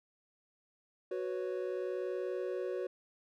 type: chord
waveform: triangle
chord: F# suspended fourth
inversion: none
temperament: equal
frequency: 370 / 493.9 / 554.4 Hz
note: F#4 / B4 / C#5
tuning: 0 / 0 / 0 cents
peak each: -35 / -38 / -39 dBFS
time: 1.11-2.87 s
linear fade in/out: 5 ms
effects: none